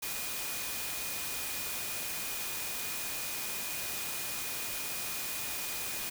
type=tone in noise; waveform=sine; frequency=2460 Hz; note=D#7; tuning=20 cents flat; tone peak=-45 dBFS; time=0.02-6.1 s; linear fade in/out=10 ms; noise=white; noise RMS=-37 dBFS; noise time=0.02-6.1 s; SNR=-11 dB; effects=none